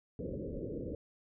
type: low-pass noise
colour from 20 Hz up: white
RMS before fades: -40 dBFS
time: 0.19-0.95 s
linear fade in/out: 2 ms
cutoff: 550 Hz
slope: 96 dB/octave
effects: none